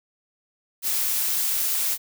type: noise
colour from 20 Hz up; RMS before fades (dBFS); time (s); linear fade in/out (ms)
blue; -24; 0.82-1.98; 50
effects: none